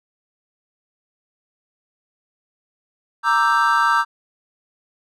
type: chord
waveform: triangle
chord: E half-diminished seventh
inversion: second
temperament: equal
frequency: 932.3 / 1174.7 / 1318.5 / 1568 Hz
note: Bb5 / D6 / E6 / G6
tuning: 0 / 0 / 0 / 0 cents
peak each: -18 dBFS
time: 3.23-4.05 s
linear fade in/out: 50 ms
effects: none